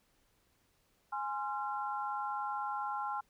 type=chord; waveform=sine; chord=F minor; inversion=first; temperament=equal with one note detuned; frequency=830.6 / 1046.5 / 1370.5 Hz; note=Ab5 / C6 / F6; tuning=0 / 0 / -33 cents; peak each=-37 / -40 / -40 dBFS; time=1.12-3.21 s; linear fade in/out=10 ms; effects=pink hiss -73 dBFS RMS until 3.29 s